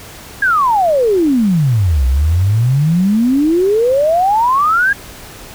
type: exponential two-way sweep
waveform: sine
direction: down then up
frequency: 1663 to 61.74 to 1663 Hz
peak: -9 dBFS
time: 0.42-4.93 s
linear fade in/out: 5 ms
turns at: 2.06 s
effects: pink hiss -34 dBFS RMS until 5.54 s